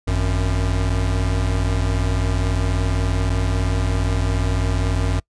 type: tone pair together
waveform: square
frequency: 51.88 / 92.3 Hz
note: G#1 / F#2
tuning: -1 / -4 cents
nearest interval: minor seventh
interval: 997 cents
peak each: -21 dBFS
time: 0.07-5.2 s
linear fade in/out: 10 ms
effects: noise-tail reverb RT60 0.1 s tail -25 dB re dry + resampled to 22050 Hz